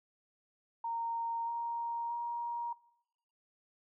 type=tone with pitch steps; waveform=sine; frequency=925 / 934.7 / 944.4 Hz; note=A#5 / A#5 / A#5; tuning=-14 / +4 / +22 cents; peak=-34 dBFS; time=0.84-2.73 s; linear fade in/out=5 ms; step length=630 ms; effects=noise-tail reverb RT60 0.8 s tail -22 dB re dry